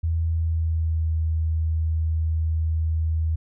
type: tone with pitch glide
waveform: sine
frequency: 81.9 to 79.98 Hz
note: E2 to D#2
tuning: -11 to +48 cents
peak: -20 dBFS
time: 0.03-3.36 s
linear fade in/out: 10 ms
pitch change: -41 cents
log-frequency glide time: 0.33-1.13 s
effects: none